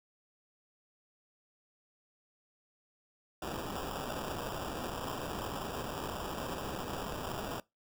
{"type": "noise with sample-and-hold", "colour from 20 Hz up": "white", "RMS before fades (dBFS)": -39, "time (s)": [3.42, 7.6], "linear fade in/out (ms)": 2, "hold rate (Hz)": 2100, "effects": ["noise-tail reverb RT60 0.2 s tail -22 dB re dry"]}